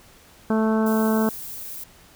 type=harmonic tone; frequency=219.6 Hz; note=A3; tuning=3 cents flat; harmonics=1 / 2 / 3 / 4 / 5 / 6 / 7; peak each=-19 / -25 / -29 / -31 / -33 / -35 / -36 dBFS; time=0.5-1.29 s; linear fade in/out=2 ms
type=noise; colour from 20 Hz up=violet; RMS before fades=-35 dBFS; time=0.86-1.84 s; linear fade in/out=5 ms
effects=pink hiss -51 dBFS RMS until 2.15 s